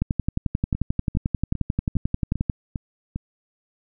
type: two click trains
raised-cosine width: 5 ms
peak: -9 / -15 dBFS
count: 29 / 7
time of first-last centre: 0.02-2.498 / 0.75-3.16 s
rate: 11.3 / 2.49 Hz
effects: none